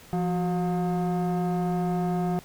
sine tone with frequency modulation, 172.7 Hz, F3, 19 cents flat, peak -21 dBFS, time 0.13-2.39 s, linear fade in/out 0 ms, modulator 541 Hz, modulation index 0.88, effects tanh soft clip ceiling -22 dBFS + pink hiss -50 dBFS RMS until 2.44 s

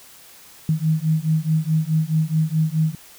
sine beating tone pair, 155.56 / 160.26 Hz, D#3 / E3, 0 / -49 cents, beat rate 4.7 Hz, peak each -20 dBFS, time 0.69-2.95 s, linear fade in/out 2 ms, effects white hiss -46 dBFS RMS until 3.18 s

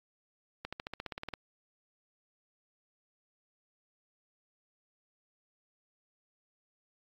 accelerating click train, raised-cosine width 0.3 ms, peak -22 dBFS, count 12, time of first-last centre 0.65-1.337 s, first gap 76 ms, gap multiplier 0.96, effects AAC 48 kbps

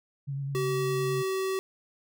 sine tone with vibrato, 138.59 Hz, C#3, in tune, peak -30 dBFS, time 0.27-1.23 s, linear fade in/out 20 ms, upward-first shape sine, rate 9.7 Hz, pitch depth 27 cents each way
square tone, 381.5 Hz, G4, 47 cents flat, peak -28 dBFS, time 0.55-1.59 s, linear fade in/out 0 ms
effects none

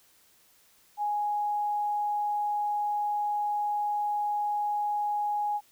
sine tone, 830.6 Hz, G#5, in tune, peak -26 dBFS, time 0.97-5.61 s, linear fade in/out 50 ms, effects white hiss -62 dBFS RMS until 5.71 s

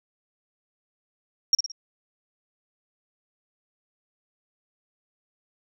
sine tone with echo, 5588 Hz, F8, in tune, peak -12 dBFS, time 1.53-1.55 s, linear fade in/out 2 ms, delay 56 ms, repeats 3, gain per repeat -8 dB, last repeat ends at 1.718 s, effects tanh soft clip ceiling -11 dBFS

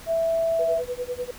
sine tone, 659.3 Hz, E5, in tune, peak -20 dBFS, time 0.06-0.82 s, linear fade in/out 50 ms
sine tone with tremolo, 493.9 Hz, B4, in tune, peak -24 dBFS, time 0.59-1.31 s, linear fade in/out 5 ms, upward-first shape sine, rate 10 Hz, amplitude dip 95%
effects pink hiss -44 dBFS RMS until 1.38 s

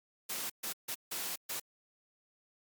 white noise bursts at uneven times, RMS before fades -38 dBFS, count 5, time 0.29-0.5 / 0.63-0.73 / 0.88-0.95 / 1.11-1.36 / 1.49-1.6 s, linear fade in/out 10 ms, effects high-pass 150 Hz 12 dB/octave + Opus 48 kbps

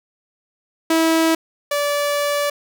sawtooth tone pair in turn, 324.9 / 578.9 Hz, E4 / D5, -25 / -25 cents, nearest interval minor seventh, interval 1000 cents, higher second, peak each -10 / -14 dBFS, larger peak first, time 0.9-1.35 / 1.71-2.5 s, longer second, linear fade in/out 5 ms, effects none

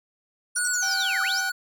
sine linear two-way sweep, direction down then up, 9680 to 1184 to 6360 Hz, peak -26 dBFS, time 0.55-1.41 s, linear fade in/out 10 ms, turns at 1.22 s
square tone, 1464 Hz, F#6, 19 cents flat, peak -26 dBFS, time 0.56-1.52 s, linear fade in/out 10 ms
triangle tone bursts, 5750 Hz, F8, 50 cents sharp, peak -29 dBFS, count 6, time 0.56-1.026 s, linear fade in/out 0 ms, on 26 ms, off 62 ms
harmonic tone, 776 Hz, G5, 18 cents flat, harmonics 1 / 2 / 3 / 4 / 5 / 6 / 7 / 8, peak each -33 / -37 / -42 / -42 / -43 / -45 / -45 / -45 dBFS, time 0.82-1.5 s, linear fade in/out 10 ms
effects none

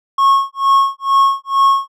triangle tone with tremolo, 1094 Hz, C#6, 23 cents flat, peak -5 dBFS, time 0.18-1.88 s, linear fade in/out 5 ms, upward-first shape sine, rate 2.2 Hz, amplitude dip 100%, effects none

